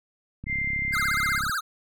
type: click train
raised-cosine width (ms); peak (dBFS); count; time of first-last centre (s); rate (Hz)
5; -24; 37; 0.44-1.496; 34.1
type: tone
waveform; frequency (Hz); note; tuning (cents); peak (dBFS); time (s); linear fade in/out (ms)
sine; 2093; C7; 0; -25; 0.46-1.41; 50
type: tone with vibrato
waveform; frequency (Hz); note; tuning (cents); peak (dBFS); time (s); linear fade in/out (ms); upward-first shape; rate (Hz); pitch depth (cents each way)
square; 1422; F6; +31; -26; 0.92-1.61; 20; sine; 16; 240
effects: none